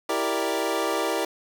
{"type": "chord", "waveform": "25% pulse", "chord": "E half-diminished seventh", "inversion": "none", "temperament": "equal", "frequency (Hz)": [329.6, 392, 466.2, 587.3], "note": ["E4", "G4", "Bb4", "D5"], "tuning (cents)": [0, 0, 0, 0], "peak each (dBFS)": -26, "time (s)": [0.09, 1.25], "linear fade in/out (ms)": 5, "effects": ["7-bit"]}